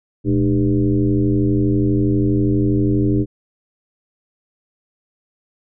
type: tone with frequency modulation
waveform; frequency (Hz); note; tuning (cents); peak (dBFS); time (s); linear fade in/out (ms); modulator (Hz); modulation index
sine; 210.9; G#3; +27; -13; 0.24-3.26; 50; 92.4; 1.8
effects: none